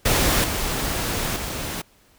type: noise with level steps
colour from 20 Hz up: pink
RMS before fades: -19 / -25 / -29 dBFS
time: 0.05-1.82 s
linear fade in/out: 10 ms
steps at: 0.44 / 1.36 s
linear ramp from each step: 2 ms
effects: pink hiss -57 dBFS RMS until 2.18 s